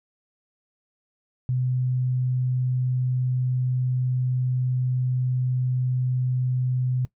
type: tone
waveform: sine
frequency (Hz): 126.9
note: B2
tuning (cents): +47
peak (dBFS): -21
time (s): 1.49-7.05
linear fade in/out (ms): 0
effects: noise-tail reverb RT60 0.1 s tail -18 dB re dry